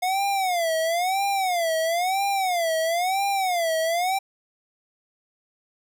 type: tone with vibrato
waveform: square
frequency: 716 Hz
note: F5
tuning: 43 cents sharp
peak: -22 dBFS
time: 0.02-4.19 s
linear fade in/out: 10 ms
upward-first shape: sine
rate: 1 Hz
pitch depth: 190 cents each way
effects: none